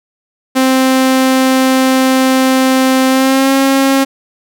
sawtooth tone with pitch glide, 261.6 to 270.7 Hz, C4 to C#4, 0 to -41 cents, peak -4 dBFS, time 0.55-4.05 s, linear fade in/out 20 ms, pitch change +59 cents, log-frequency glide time 3.08-3.53 s, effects none

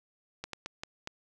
slowing click train, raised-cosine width 0.2 ms, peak -20 dBFS, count 5, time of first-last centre 0.44-1.074 s, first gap 93 ms, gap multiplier 1.37, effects none

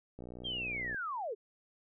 click train, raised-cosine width 2 ms, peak -33 dBFS, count 47, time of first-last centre 0.19-0.945 s, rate 60.9 Hz
sine linear sweep, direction down, 3249 to 379.6 Hz, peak -35 dBFS, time 0.44-1.35 s, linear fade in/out 20 ms
effects none

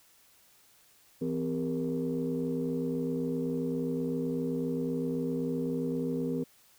sine tone cluster, 164.8 / 256.1 / 400.7 / 468.4 Hz, E3 / C4 / G4 / A#4, 0 / -37 / +38 / +8 cents, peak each -35 / -31 / -37 / -35 dBFS, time 1.21-6.44 s, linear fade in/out 10 ms, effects tanh soft clip ceiling -21 dBFS + white hiss -62 dBFS RMS until 6.78 s

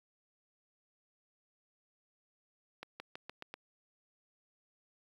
accelerating click train, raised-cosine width 0.3 ms, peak -27 dBFS, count 6, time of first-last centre 2.83-3.54 s, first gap 170 ms, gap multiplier 0.91, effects high-pass 200 Hz 12 dB/octave + 10-bit

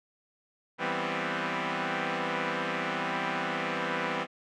5% pulse chord, C major seventh, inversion first, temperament equal, 164.81 / 196 / 246.9 / 261.6 Hz, E3 / G3 / B3 / C4, 0 / 0 / 0 / 0 cents, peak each -23 dBFS, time 0.78-4.27 s, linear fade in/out 50 ms, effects low-pass 3000 Hz 12 dB/octave

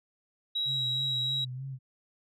sine tone, 3862 Hz, B7, 39 cents flat, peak -27 dBFS, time 0.55-1.45 s, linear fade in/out 10 ms
sine tone with vibrato, 130.81 Hz, C3, in tune, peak -35 dBFS, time 0.65-1.79 s, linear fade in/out 50 ms, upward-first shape sine, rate 3.2 Hz, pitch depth 68 cents each way
effects tanh soft clip ceiling -21 dBFS

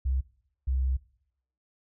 sine tone pair in turn, 65.41 / 65.15 Hz, C2 / C2, 0 / -7 cents, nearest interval unison, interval 7 cents, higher first, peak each -24 dBFS, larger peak neither, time 0.05-0.21 / 0.67-0.97 s, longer second, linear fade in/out 10 ms, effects noise-tail reverb RT60 0.7 s tail -20 dB re dry

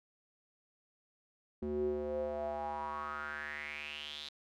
square tone with band-pass filter sweep, 74.1 Hz, D2, 16 cents sharp, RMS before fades -39 dBFS, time 1.62-4.29 s, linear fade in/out 5 ms, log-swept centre 300 to 3900 Hz, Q 6.4, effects none

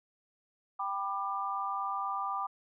sine chord, G major, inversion none, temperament equal with one note detuned, 784 / 987.8 / 1191.7 Hz, G5 / B5 / D6, 0 / 0 / +25 cents, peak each -37 / -38 / -34 dBFS, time 0.79-2.47 s, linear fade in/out 10 ms, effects none

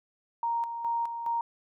sine tone with tremolo, 932.3 Hz, A#5, in tune, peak -26 dBFS, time 0.43-1.41 s, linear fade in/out 2 ms, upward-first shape square, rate 2.4 Hz, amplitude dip 55%, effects none

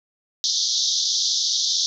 white band-pass noise, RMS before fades -22 dBFS, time 0.44-1.86 s, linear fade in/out 0 ms, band 3400 to 6300 Hz, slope 96 dB/octave, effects none

